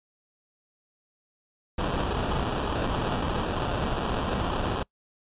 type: noise with sample-and-hold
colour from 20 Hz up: pink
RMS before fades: -28 dBFS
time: 1.78-4.83 s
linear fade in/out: 5 ms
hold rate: 2100 Hz
effects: noise-tail reverb RT60 0.1 s tail -25 dB re dry + resampled to 8000 Hz